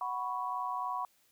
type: chord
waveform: sine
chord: F# suspended fourth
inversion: none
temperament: just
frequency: 740 / 986.7 / 1110 Hz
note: F#5 / B5 / C#6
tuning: 0 / -2 / +2 cents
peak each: -39 / -36 / -37 dBFS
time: 0.01-1.05 s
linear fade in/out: 2 ms
effects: white hiss -69 dBFS RMS until 1.31 s